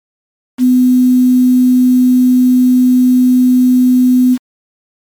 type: tone with quantisation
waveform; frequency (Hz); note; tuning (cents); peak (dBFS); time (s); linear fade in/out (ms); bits
sine; 251.7; B3; +33; -5; 0.58-4.38; 50; 5
effects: MP3 96 kbps